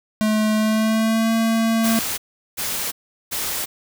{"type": "tone with pitch glide", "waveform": "square", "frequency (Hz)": [215.4, 225.7], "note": ["A3", "A3"], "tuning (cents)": [-37, 44], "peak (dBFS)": -17, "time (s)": [0.21, 1.99], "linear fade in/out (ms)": 0, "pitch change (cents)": 81, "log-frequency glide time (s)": [0.56, 1.3]}
{"type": "noise bursts", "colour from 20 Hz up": "white", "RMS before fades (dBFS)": -25, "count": 3, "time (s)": [1.83, 3.66], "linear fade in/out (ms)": 20, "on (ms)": 350, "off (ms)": 390}
{"effects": []}